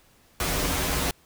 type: noise with comb filter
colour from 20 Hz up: pink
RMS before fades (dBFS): -26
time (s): 0.4-1.11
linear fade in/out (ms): 2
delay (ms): 9.2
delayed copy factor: -0.95
effects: pink hiss -59 dBFS RMS until 1.25 s